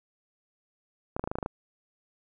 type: clicks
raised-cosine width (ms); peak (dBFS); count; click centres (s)
1; -17; 9; 1.165 / 1.195 / 1.24 / 1.275 / 1.315 / 1.355 / 1.386 / 1.428 / 1.461
effects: none